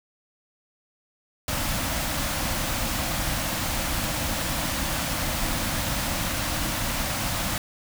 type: band-stop noise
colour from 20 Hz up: pink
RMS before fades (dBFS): -27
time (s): 1.48-7.58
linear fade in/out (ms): 2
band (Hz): 340 to 500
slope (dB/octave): 96
effects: none